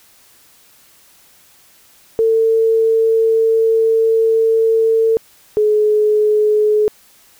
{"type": "tone pair in turn", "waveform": "sine", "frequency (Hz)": [449, 424.5], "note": ["A4", "G#4"], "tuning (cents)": [35, 38], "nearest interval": "minor second", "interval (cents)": 97, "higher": "first", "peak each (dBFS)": -10, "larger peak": "neither", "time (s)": [[2.19, 5.17], [5.57, 6.88]], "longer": "first", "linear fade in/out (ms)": 0, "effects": ["white hiss -49 dBFS RMS until 7.39 s"]}